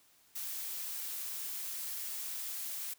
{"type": "noise", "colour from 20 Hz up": "blue", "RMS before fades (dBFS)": -40, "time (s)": [0.35, 2.94], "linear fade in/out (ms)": 10, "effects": ["white hiss -66 dBFS RMS until 2.98 s"]}